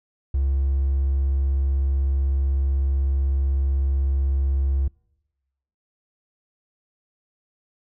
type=tone with hard clipping; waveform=triangle; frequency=68 Hz; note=C#2; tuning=33 cents flat; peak=-19 dBFS; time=0.34-4.88 s; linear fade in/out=5 ms; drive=4 dB; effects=noise-tail reverb RT60 1.0 s tail -26 dB re dry